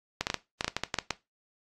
clicks, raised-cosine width 0.2 ms, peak -10 dBFS, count 12, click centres 0.21 / 0.269 / 0.301 / 0.343 / 0.609 / 0.645 / 0.68 / 0.766 / 0.836 / 0.942 / 0.987 / 1.107 s, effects noise-tail reverb RT60 0.2 s tail -17 dB re dry + AAC 32 kbps

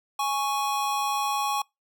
square tone pair together, 830.6 / 1109.6 Hz, G#5 / C#6, 0 / +1 cents, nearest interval perfect fourth, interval 501 cents, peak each -28 dBFS, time 0.19-1.62 s, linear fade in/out 5 ms, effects noise-tail reverb RT60 0.2 s tail -26 dB re dry

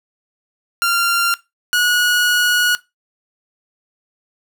sawtooth tone pair in turn, 1386 / 1456.5 Hz, F6 / F#6, -14 / -28 cents, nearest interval minor second, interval 86 cents, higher second, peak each -10 dBFS, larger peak neither, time 0.82-1.34 / 1.73-2.75 s, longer second, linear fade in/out 0 ms, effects noise-tail reverb RT60 0.2 s tail -18 dB re dry

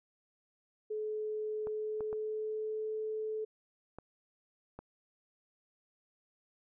sine tone with pitch glide, 428.9 to 434.1 Hz, A4 to A4, -44 to -23 cents, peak -34 dBFS, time 0.9-3.45 s, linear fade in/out 10 ms, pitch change +21 cents, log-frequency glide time 1.66-2.96 s
clicks, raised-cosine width 1 ms, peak -31 dBFS, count 5, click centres 1.671 / 2.007 / 2.129 / 3.986 / 4.79 s
effects none

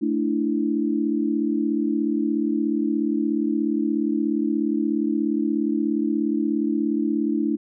sine chord, A suspended fourth, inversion none, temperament equal with one note detuned, 220 / 293.7 / 330.6 Hz, A3 / D4 / E4, 0 / 0 / +5 cents, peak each -25 / -23 / -25 dBFS, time 0.01-7.57 s, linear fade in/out 20 ms, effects none

